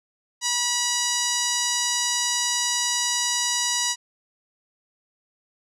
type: tone with low-pass filter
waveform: 5% pulse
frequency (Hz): 970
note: B5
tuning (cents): -31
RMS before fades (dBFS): -24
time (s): 0.41-3.96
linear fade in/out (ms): 50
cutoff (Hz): 6600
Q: 1.8
effects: none